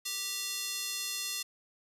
square tone with high-pass filter, 392 Hz, G4, in tune, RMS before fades -36 dBFS, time 0.05-1.43 s, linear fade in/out 10 ms, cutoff 4100 Hz, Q 1.1, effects resampled to 32000 Hz

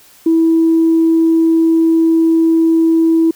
sine tone, 326.9 Hz, E4, 14 cents flat, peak -7 dBFS, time 0.26-3.31 s, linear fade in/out 5 ms, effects tanh soft clip ceiling -3 dBFS + white hiss -45 dBFS RMS until 3.35 s

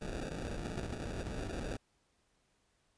pink noise with sample-and-hold, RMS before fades -40 dBFS, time 0.01-1.77 s, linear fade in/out 10 ms, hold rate 1050 Hz, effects pink hiss -75 dBFS RMS until 2.97 s + resampled to 22050 Hz

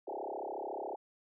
sine tone with frequency modulation, 608 Hz, D#5, 40 cents flat, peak -37 dBFS, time 0.07-0.96 s, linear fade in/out 10 ms, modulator 34 Hz, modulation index 7.6, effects none

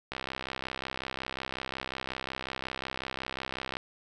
click train, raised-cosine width 0.3 ms, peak -18 dBFS, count 240, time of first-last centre 0.12-3.769 s, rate 65.5 Hz, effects none

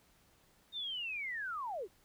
sine linear sweep, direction down, 3697 to 322.5 Hz, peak -37 dBFS, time 0.72-1.88 s, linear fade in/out 50 ms, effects pink hiss -68 dBFS RMS until 2.04 s

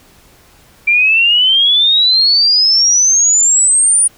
sine exponential sweep, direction up, 2349 to 9600 Hz, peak -7 dBFS, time 0.87-4.08 s, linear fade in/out 10 ms, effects pink hiss -46 dBFS RMS until 4.17 s

